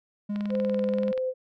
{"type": "tone with pitch glide", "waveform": "triangle", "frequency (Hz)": [205.7, 203.9], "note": ["G#3", "G#3"], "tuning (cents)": [-16, -32], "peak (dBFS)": -25, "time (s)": [0.29, 1.12], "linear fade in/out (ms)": 10, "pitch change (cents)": -16, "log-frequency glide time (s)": [0.49, 0.7]}
{"type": "click train", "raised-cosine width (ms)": 0.3, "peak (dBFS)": -24, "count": 18, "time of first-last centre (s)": [0.36, 1.177], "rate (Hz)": 20.8}
{"type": "tone with vibrato", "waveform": "sine", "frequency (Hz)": 516, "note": "C5", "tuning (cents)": -24, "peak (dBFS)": -25, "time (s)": [0.49, 1.34], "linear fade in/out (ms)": 50, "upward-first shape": "sine", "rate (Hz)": 2.1, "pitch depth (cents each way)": 8}
{"effects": []}